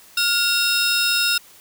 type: tone cluster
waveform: 45% pulse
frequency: 1416 / 2741 / 3735 / 5190 Hz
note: F6 / F7 / A#7 / E8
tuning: +23 / -33 / +3 / -28 cents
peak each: -23 dBFS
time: 0.17-1.38 s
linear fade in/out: 5 ms
effects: white hiss -48 dBFS RMS until 1.6 s